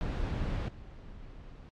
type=noise with level steps; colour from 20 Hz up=brown; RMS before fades=-32 / -48 dBFS; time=0.01-1.69 s; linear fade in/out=0 ms; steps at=0.68 s; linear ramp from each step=5 ms; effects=low-pass 4000 Hz 12 dB/octave + AAC 64 kbps